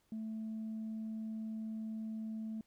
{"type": "tone", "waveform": "sine", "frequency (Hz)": 220, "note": "A3", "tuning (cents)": 0, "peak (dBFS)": -37, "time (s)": [0.12, 2.61], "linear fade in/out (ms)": 2, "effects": ["tanh soft clip ceiling -36 dBFS", "pink hiss -75 dBFS RMS until 2.66 s"]}